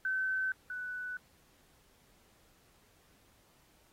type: tone pair in turn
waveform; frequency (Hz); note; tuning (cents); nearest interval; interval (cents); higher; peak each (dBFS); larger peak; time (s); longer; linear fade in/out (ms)
sine; 1531 / 1489.1; G6 / F#6; -41 / +11; unison; 48; first; -30 / -37; first; 0.05-0.52 / 0.7-1.17; neither; 2
effects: pink hiss -67 dBFS RMS until 3.92 s + AAC 48 kbps